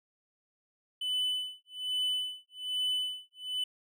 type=tone with tremolo; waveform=triangle; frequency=3003 Hz; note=F#7; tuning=25 cents sharp; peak=-26 dBFS; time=1.01-3.64 s; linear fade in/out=5 ms; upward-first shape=sine; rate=1.2 Hz; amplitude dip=100%; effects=none